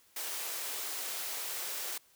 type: high-pass noise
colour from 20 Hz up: white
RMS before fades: -38 dBFS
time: 0.16-1.98 s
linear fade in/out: 5 ms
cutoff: 350 Hz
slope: 24 dB/octave
effects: white hiss -65 dBFS RMS until 2.15 s